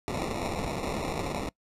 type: noise with sample-and-hold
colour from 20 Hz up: violet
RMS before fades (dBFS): -32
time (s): 0.08-1.49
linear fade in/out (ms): 0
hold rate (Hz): 1575
effects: noise-tail reverb RT60 0.1 s tail -23 dB re dry + low-pass 10000 Hz 12 dB/octave